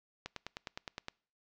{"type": "click train", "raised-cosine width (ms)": 0.2, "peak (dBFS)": -22, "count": 9, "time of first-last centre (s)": [0.26, 1.084], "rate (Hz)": 9.71, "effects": ["noise-tail reverb RT60 0.5 s tail -26 dB re dry", "low-pass 6000 Hz 12 dB/octave"]}